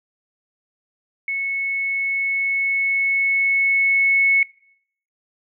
sine tone with level ramp, 2201 Hz, C#7, 13 cents flat, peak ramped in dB -21 to -12 dBFS, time 1.28-4.43 s, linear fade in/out 2 ms, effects noise-tail reverb RT60 0.7 s tail -25 dB re dry

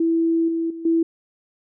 sine tone with level steps, 330.1 Hz, E4, 2 cents sharp, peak -16 / -20 / -30 / -15 dBFS, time 0-1.03 s, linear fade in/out 5 ms, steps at 0.48 / 0.7 / 0.85 s, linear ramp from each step 5 ms, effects none

